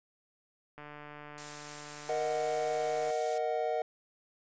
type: click train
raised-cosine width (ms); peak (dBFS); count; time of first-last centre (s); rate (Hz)
0.5; -32; 345; 0.78-3.104; 148
type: noise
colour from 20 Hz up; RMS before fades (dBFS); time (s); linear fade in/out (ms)
blue; -42; 1.38-3.38; 0
type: chord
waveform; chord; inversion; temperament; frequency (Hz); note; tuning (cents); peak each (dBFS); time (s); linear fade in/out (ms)
triangle; D# minor; second; equal; 466.2 / 622.3 / 740; A#4 / D#5 / F#5; 0 / 0 / 0; -32; 2.09-3.82; 2
effects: resampled to 16000 Hz